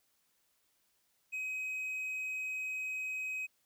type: tone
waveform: triangle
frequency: 2530 Hz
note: D#7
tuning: 28 cents sharp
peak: -34 dBFS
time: 1.32-3.47 s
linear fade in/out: 20 ms
effects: white hiss -75 dBFS RMS until 3.65 s